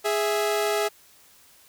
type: tone pair together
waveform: sawtooth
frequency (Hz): 415.3 / 659.2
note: G#4 / E5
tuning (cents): 0 / 0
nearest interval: minor sixth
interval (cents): 800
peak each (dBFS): -20 / -23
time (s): 0.04-0.89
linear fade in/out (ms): 20
effects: white hiss -55 dBFS RMS until 1.68 s